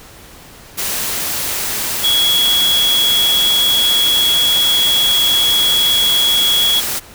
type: tone in noise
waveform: sine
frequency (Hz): 3343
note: G#7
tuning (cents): +11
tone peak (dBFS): -11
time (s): 2.03-6.81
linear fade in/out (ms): 20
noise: white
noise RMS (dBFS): -20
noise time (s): 0.77-7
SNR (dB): +6
effects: pink hiss -39 dBFS RMS until 7.14 s